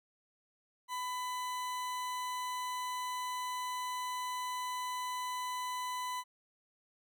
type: tone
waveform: 40% pulse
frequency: 1000 Hz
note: B5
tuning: 21 cents sharp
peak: -35 dBFS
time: 0.88-6.24 s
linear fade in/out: 50 ms
effects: none